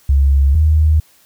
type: tone pair in turn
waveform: sine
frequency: 69.1 / 77.56 Hz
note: C#2 / D#2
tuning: -5 / -5 cents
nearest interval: major second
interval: 200 cents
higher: second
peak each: -8 dBFS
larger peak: neither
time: 0.09-0.55 / 0.55-1 s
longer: first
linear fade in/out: 5 ms
effects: white hiss -51 dBFS RMS until 1.25 s